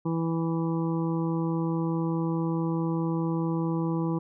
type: harmonic tone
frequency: 164.7 Hz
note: E3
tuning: 1 cent flat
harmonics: 1 / 2 / 3 / 5 / 6 / 7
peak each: -27 / -29 / -37 / -42 / -39 / -44 dBFS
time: 0.05-4.19 s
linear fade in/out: 10 ms
effects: none